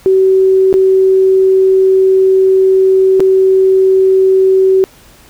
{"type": "tone with dropouts", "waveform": "sine", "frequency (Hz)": 380.3, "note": "F#4", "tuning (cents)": 48, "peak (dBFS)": -5, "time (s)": [0.06, 4.84], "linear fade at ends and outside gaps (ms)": 0, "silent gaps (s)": [[0.728, 0.74], [3.197, 3.204]], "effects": ["pink hiss -42 dBFS RMS until 5.29 s"]}